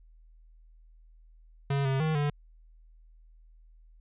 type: tone with pitch steps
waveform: square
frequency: 139.4 / 134.4 / 157.1 / 145.9 Hz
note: C#3 / C3 / D#3 / D3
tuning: +10 / +47 / +17 / -11 cents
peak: -26 dBFS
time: 1.7-2.3 s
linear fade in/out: 5 ms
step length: 150 ms
effects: added 40 Hz sine -53 dBFS peak until 4 s + resampled to 8000 Hz